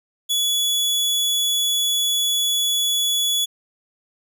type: tone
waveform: sawtooth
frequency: 3400 Hz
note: G#7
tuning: 40 cents sharp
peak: -15 dBFS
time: 0.29-3.46 s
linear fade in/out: 20 ms
effects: none